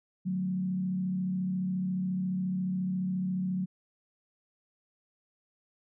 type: tone with frequency modulation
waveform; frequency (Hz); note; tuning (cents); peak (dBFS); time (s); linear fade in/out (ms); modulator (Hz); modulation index
sine; 185; F#3; 0; -28; 0.25-3.66; 20; 34.3; 0.47
effects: none